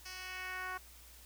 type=tone with band-pass filter sweep; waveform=10% pulse; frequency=370 Hz; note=F#4; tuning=in tune; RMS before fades=-43 dBFS; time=0.05-0.78 s; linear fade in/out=10 ms; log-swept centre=4800 to 1200 Hz; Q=1.4; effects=added 60 Hz sine -58 dBFS peak until 1.25 s + white hiss -58 dBFS RMS until 1.25 s